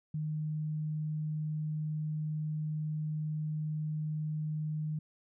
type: tone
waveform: sine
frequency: 153.7 Hz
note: D#3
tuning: 21 cents flat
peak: -32 dBFS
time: 0.14-4.99 s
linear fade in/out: 5 ms
effects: none